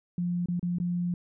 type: tone with dropouts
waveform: sine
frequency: 175.7 Hz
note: F3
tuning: 11 cents sharp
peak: -26 dBFS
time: 0.18-1.14 s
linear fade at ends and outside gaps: 2 ms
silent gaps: 0.459-0.485 / 0.595-0.628 / 0.785-0.8 s
effects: none